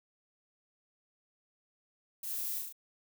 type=noise with echo; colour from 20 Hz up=violet; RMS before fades=-40 dBFS; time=2.23-2.59 s; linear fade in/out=5 ms; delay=34 ms; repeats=4; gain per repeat=-2 dB; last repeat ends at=2.726 s; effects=none